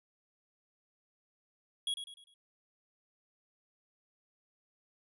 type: tone with echo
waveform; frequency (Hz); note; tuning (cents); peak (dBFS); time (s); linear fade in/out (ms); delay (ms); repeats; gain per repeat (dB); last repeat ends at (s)
square; 3322; G#7; 0; -32; 1.87-1.94; 2; 100; 4; -8; 2.34
effects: resampled to 24000 Hz